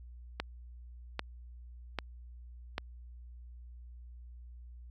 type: click train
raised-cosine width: 0.3 ms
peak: -17 dBFS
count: 4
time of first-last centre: 0.4-2.781 s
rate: 1.26 Hz
effects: added 60 Hz sine -47 dBFS peak until 4.9 s